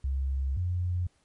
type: tone pair in turn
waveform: sine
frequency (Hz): 67.3 / 89.21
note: C2 / F2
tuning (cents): +49 / +37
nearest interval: perfect fourth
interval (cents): 488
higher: second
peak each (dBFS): -26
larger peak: neither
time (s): 0.04-0.57 / 0.57-1.07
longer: first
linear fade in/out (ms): 5
effects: pink hiss -69 dBFS RMS until 1.24 s + MP3 48 kbps